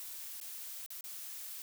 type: noise with dropouts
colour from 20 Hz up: blue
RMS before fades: -45 dBFS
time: 0-1.62 s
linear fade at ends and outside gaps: 0 ms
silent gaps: 0.401-0.413 / 0.862-0.904 / 1.008-1.041 s
effects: none